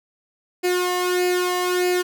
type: tone with flanger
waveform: sawtooth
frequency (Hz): 360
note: F#4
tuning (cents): -47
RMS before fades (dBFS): -21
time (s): 0.63-2.03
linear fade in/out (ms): 20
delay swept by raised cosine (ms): 0.42 to 1.03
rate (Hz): 1.6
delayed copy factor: +0.65
effects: none